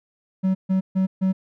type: tone bursts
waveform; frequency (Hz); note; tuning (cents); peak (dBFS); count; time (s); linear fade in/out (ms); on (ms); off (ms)
triangle; 189; F#3; +37; -15; 4; 0.43-1.33; 20; 120; 140
effects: none